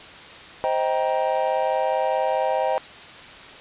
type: chord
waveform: triangle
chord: C minor seventh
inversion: none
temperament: just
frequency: 523.3 / 627.9 / 784.9 / 941.9 Hz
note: C5 / Eb5 / G5 / Bb5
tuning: 0 / +16 / +2 / +18 cents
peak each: -23 / -23 / -23 / -26 dBFS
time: 0.64-2.78 s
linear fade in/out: 0 ms
effects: white hiss -41 dBFS RMS until 3.6 s + resampled to 8000 Hz